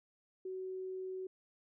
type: tone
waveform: sine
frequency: 374.7 Hz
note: F#4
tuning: 22 cents sharp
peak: -39 dBFS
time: 0.45-1.27 s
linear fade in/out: 5 ms
effects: none